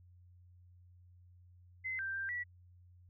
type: tone with pitch steps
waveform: sine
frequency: 2053 / 1570 / 1579 / 1946 Hz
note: C7 / G6 / G6 / B6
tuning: -33 / +2 / +12 / -26 cents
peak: -36 dBFS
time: 1.84-2.44 s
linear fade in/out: 20 ms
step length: 150 ms
effects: added 89 Hz sine -58 dBFS peak until 3.09 s